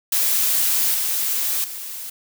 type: noise with level steps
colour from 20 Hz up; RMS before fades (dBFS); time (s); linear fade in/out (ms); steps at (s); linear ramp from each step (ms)
blue; -19 / -22 / -32; 0.12-2.1; 5; 0.94 / 1.64; 2
effects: none